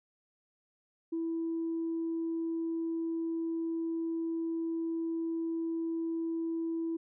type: tone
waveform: sine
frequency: 329.6 Hz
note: E4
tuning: in tune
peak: -30 dBFS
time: 1.12-6.97 s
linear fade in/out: 10 ms
effects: tanh soft clip ceiling -27 dBFS